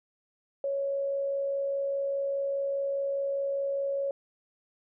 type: tone with amplitude modulation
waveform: sine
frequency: 554.4 Hz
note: C#5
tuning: in tune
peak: -26 dBFS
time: 0.64-4.11 s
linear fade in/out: 2 ms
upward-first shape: sine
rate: 64.9 Hz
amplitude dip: 25%
effects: none